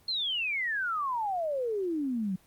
sine exponential sweep, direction down, 4293 to 180 Hz, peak -28 dBFS, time 0.08-2.36 s, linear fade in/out 5 ms, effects pink hiss -62 dBFS RMS until 2.46 s + Opus 24 kbps

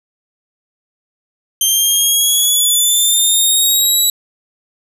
10% pulse exponential sweep, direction up, 3136 to 3917 Hz, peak -3 dBFS, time 1.61-4.1 s, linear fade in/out 2 ms, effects resampled to 32000 Hz + 7-bit

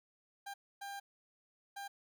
30% pulse tone bursts at uneven times, 798 Hz, G5, 31 cents sharp, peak -40 dBFS, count 3, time 0.46-0.54 / 0.81-1 / 1.76-1.88 s, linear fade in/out 10 ms, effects none

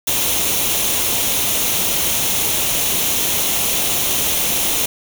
white noise with comb filter, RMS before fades -18 dBFS, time 0.07-4.86 s, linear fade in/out 5 ms, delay 0.31 ms, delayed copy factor +0.5, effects none

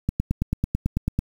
click train, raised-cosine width 5 ms, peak -9 dBFS, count 11, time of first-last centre 0.09-1.19 s, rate 9.09 Hz, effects 7-bit

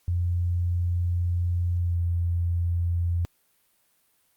sine tone with pitch glide, 87.6 to 86.19 Hz, F2 to F2, +6 to -22 cents, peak -22 dBFS, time 0.08-3.25 s, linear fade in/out 0 ms, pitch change -28 cents, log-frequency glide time 1.79-1.96 s, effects white hiss -67 dBFS RMS until 4.36 s + Opus 48 kbps

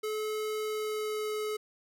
square tone with pitch glide, 430 to 426.5 Hz, A4 to G#4, -40 to +46 cents, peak -32 dBFS, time 0.03-1.57 s, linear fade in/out 10 ms, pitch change -14 cents, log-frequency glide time 0.62-1.35 s, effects none

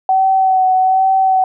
sine tone with vibrato, 757 Hz, F#5, 39 cents sharp, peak -9 dBFS, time 0.09-1.44 s, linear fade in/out 2 ms, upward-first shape sine, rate 1.2 Hz, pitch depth 22 cents each way, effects none

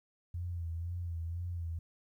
sine tone with vibrato, 85.3 Hz, F2, 40 cents flat, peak -35 dBFS, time 0.34-1.79 s, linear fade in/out 5 ms, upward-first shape sine, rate 2 Hz, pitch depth 57 cents each way, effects 12-bit

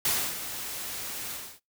white noise with ADSR envelope, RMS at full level -25 dBFS, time 0.05-1.6 s, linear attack 3 ms, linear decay 290 ms, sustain -11 dB, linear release 290 ms, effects noise-tail reverb RT60 0.2 s tail -24 dB re dry

